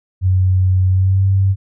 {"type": "tone with pitch glide", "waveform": "sine", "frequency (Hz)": [93, 96.73], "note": ["F#2", "G2"], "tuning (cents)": [9, -23], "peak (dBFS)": -10, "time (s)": [0.21, 1.56], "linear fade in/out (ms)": 50, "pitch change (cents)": 68, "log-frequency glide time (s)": [0.89, 1.24], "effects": []}